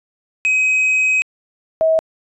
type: tone pair in turn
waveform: triangle / sine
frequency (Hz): 2530 / 642.3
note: D#7 / E5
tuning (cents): +28 / -45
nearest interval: 2 octaves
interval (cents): 2373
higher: first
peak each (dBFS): -11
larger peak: neither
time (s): 0.45-1.22 / 1.81-1.99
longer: first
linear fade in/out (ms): 0
effects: resampled to 24000 Hz